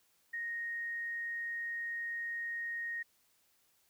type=tone; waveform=sine; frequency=1864.7 Hz; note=A#6; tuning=in tune; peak=-36 dBFS; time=0.33-3.03 s; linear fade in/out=10 ms; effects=white hiss -72 dBFS RMS until 3.89 s